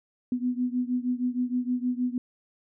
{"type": "beating tone pair", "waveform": "sine", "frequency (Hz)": [246.3, 252.7], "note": ["B3", "B3"], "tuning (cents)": [-5, 40], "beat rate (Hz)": 6.4, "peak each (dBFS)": [-27, -29], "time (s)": [0.32, 2.18], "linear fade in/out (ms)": 2, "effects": []}